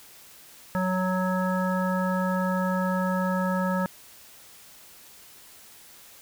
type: harmonic tone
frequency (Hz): 185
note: F#3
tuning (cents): 0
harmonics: 1 / 3 / 5 / 7 / 9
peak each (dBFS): -25 / -30 / -32 / -33 / -35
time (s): 0.75-3.86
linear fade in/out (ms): 0
effects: white hiss -50 dBFS RMS until 6.21 s